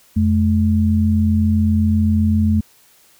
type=tone pair together; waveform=sine; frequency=87.31 / 215 Hz; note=F2 / A3; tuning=0 / -40 cents; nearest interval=octave + major third; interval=1560 cents; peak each=-15 dBFS; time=0.16-2.61 s; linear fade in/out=10 ms; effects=white hiss -52 dBFS RMS until 3.19 s